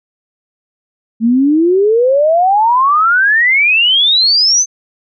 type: exponential sweep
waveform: sine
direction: up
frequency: 220 to 6320 Hz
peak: -7 dBFS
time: 1.2-4.66 s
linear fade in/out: 50 ms
effects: none